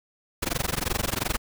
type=noise with amplitude modulation; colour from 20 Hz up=pink; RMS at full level=-24 dBFS; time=0.42-1.38 s; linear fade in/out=10 ms; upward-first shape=sine; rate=22.8 Hz; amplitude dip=100%; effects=none